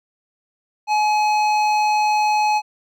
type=tone with hard clipping; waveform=sine; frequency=847 Hz; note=G#5; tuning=34 cents sharp; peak=-17 dBFS; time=0.87-2.62 s; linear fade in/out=50 ms; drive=12 dB; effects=none